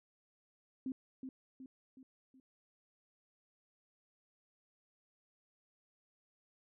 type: tone with echo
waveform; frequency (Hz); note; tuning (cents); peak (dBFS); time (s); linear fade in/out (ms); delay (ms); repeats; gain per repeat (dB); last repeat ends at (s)
sine; 261.6; C4; 0; -36; 0.86-0.92; 2; 370; 4; -6; 2.4
effects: none